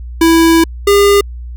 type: tone pair in turn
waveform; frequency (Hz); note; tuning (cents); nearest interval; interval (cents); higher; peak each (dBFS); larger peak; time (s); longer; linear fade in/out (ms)
square; 329.6 / 403.9; E4 / G#4; 0 / -48; major third; 352; second; -6; neither; 0.21-0.64 / 0.87-1.21; first; 5
effects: added 60 Hz sine -23 dBFS peak until 1.56 s